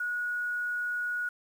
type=tone with quantisation; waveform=sine; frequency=1456 Hz; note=F#6; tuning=28 cents flat; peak=-29 dBFS; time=0-1.29 s; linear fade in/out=5 ms; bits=9; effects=none